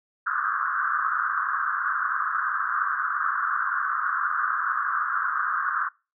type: band-pass noise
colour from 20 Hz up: pink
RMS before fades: -26 dBFS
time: 0.26-5.89 s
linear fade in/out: 10 ms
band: 1100 to 1600 Hz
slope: 96 dB/octave
effects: noise-tail reverb RT60 0.3 s tail -24 dB re dry